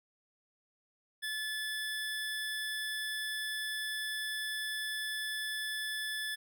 25% pulse tone, 1730 Hz, A6, 30 cents flat, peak -31 dBFS, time 1.22-6.36 s, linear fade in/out 20 ms, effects none

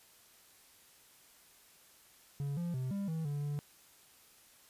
triangle tone with pitch steps, 141.2 / 172.5 / 129 / 199.2 / 161.1 / 144.5 / 145.4 Hz, C#3 / F3 / C3 / G3 / E3 / D3 / D3, +32 / -21 / -24 / +28 / -39 / -28 / -17 cents, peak -32 dBFS, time 2.4-3.59 s, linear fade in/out 0 ms, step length 170 ms, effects white hiss -62 dBFS RMS until 4.69 s + resampled to 32000 Hz

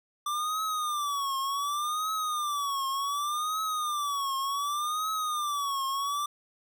square tone with vibrato, 1175 Hz, D6, 1 cent sharp, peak -29 dBFS, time 0.26-6.26 s, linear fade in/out 5 ms, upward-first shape triangle, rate 0.67 Hz, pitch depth 160 cents each way, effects none

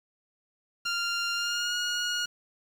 15% pulse tone with pitch glide, 1394 to 1440.7 Hz, F6 to F#6, -4 to -47 cents, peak -21 dBFS, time 0.85-2.26 s, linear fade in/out 10 ms, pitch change +57 cents, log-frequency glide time 1.34-1.75 s, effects low-pass 8000 Hz 12 dB/octave + 8-bit

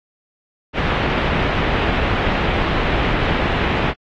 pink low-pass noise, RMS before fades -19 dBFS, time 0.73-3.94 s, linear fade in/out 50 ms, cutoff 3000 Hz, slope 24 dB/octave, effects AAC 32 kbps

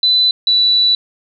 sine tone pair in turn, 4000 / 3956 Hz, B7 / B7, +21 / +2 cents, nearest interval unison, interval 19 cents, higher first, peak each -9 dBFS, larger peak neither, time 0.03-0.31 / 0.47-0.95 s, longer second, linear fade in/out 2 ms, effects none

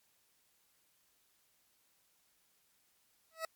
20% pulse tone with exponential growth, 647 Hz, E5, 32 cents flat, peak -28 dBFS, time 3.31-3.45 s, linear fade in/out 2 ms, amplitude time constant 29 ms, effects white hiss -73 dBFS RMS until 3.55 s + MP3 96 kbps

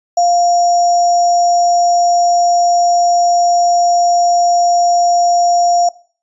sine tone with sample-and-hold, 698.5 Hz, F5, in tune, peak -8 dBFS, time 0.17-5.89 s, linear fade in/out 5 ms, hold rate 6300 Hz, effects noise-tail reverb RT60 0.4 s tail -19 dB re dry + resampled to 24000 Hz

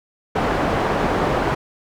white low-pass noise, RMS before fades -20 dBFS, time 0.35-1.55 s, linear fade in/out 10 ms, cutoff 910 Hz, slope 12 dB/octave, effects none

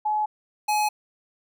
sine / square tone pair in turn, 850 / 844.1 Hz, G#5 / G#5, +40 / +28 cents, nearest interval unison, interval 12 cents, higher first, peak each -21 dBFS, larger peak neither, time 0.05-0.26 / 0.68-0.89 s, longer neither, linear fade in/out 10 ms, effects none

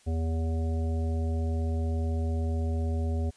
harmonic tone, 81.1 Hz, E2, 28 cents flat, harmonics 1 / 3 / 5 / 7 / 9, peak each -26 / -36 / -40 / -43 / -45 dBFS, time 0.06-3.31 s, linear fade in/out 20 ms, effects white hiss -60 dBFS RMS until 3.36 s + resampled to 22050 Hz

